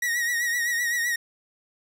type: tone with vibrato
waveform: 45% pulse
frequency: 1900 Hz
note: A#6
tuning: 33 cents sharp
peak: -23 dBFS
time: 0.02-1.16 s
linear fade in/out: 5 ms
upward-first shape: triangle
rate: 7.8 Hz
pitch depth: 62 cents each way
effects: none